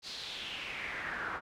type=noise with band-pass filter sweep; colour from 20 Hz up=brown; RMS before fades=-40 dBFS; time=0.02-1.41 s; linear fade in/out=50 ms; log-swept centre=4700 to 1300 Hz; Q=4; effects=none